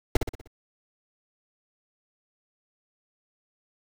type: noise with echo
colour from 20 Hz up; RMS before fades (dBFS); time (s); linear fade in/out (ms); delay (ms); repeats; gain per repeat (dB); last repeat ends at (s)
brown; -18; 0.15-0.17; 5; 61; 5; -6; 0.475
effects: none